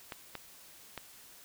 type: clicks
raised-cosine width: 0.3 ms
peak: -23 dBFS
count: 3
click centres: 0.122 / 0.353 / 0.977 s
effects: white hiss -55 dBFS RMS until 1.44 s